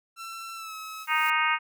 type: tone with pitch glide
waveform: sawtooth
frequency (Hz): 1344 to 1287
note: E6 to E6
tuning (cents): +33 to -42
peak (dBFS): -33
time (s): 0.16-1.07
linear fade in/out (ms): 50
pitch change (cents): -75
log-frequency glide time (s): 0.55-0.74
type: noise with exponential growth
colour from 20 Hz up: blue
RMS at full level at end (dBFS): -40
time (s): 0.47-1.3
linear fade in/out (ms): 2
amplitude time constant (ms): 180
type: harmonic tone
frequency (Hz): 311.1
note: D#4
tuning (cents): 0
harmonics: 3 / 4 / 5 / 6 / 7 / 8 / 9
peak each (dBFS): -29 / -27 / -30 / -32 / -28 / -32 / -33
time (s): 1.07-1.59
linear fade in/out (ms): 50
effects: none